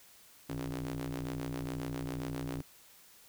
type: ring-modulated tone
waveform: sawtooth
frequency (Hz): 62.2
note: B1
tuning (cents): +13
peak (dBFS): -29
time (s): 0.49-2.62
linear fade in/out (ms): 10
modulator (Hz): 214
effects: white hiss -59 dBFS RMS until 3.28 s